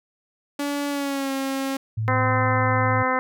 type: tone with pitch glide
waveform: sawtooth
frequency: 286.2 to 270.1 Hz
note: D4 to C#4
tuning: -45 to -45 cents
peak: -20 dBFS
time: 0.59-1.77 s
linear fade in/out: 5 ms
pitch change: -100 cents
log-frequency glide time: 0.89-1.32 s
type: tone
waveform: sine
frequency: 110 Hz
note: A2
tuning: in tune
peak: -22 dBFS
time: 1.97-3.03 s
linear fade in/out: 10 ms
type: harmonic tone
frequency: 257.1 Hz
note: C4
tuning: 30 cents flat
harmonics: 1 / 2 / 3 / 4 / 5 / 6 / 7 / 8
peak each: -29 / -26 / -28 / -25 / -27 / -31 / -30 / -30 dBFS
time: 2.08-3.19 s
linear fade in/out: 0 ms
effects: none